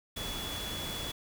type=tone in noise; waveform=sine; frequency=3400 Hz; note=G#7; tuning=40 cents sharp; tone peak=-39 dBFS; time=0.16-1.12 s; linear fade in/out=10 ms; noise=pink; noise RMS=-39 dBFS; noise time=0.16-1.12 s; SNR=-3 dB; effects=none